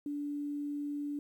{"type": "tone", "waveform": "sine", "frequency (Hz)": 290, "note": "D4", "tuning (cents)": -22, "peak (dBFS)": -34, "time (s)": [0.06, 1.19], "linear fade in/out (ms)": 2, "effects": ["11-bit"]}